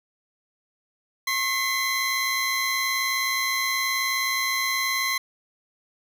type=tone pair together; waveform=25% pulse; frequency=1078 / 2037 Hz; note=C#6 / C7; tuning=-49 / -47 cents; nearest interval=major seventh; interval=1102 cents; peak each=-24 / -21 dBFS; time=1.27-5.18 s; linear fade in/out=5 ms; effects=none